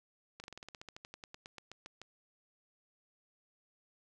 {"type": "slowing click train", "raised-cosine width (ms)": 0.2, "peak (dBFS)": -30, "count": 20, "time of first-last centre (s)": [0.4, 2.016], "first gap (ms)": 39, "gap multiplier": 1.08, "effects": []}